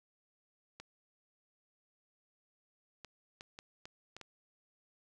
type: clicks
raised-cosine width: 0.2 ms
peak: -30 dBFS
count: 7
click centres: 0.8 / 3.047 / 3.409 / 3.589 / 3.855 / 4.166 / 4.213 s
effects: none